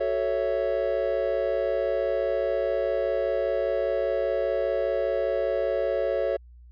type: chord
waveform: triangle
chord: F# minor seventh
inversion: none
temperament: equal with one note detuned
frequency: 374.9 / 440 / 554.4 / 659.3 Hz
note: F#4 / A4 / C#5 / E5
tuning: +23 / 0 / 0 / 0 cents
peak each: -30 / -28 / -24 / -28 dBFS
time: 0-6.37 s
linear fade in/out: 10 ms
effects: added 60 Hz sine -46 dBFS peak until 6.71 s + resampled to 11025 Hz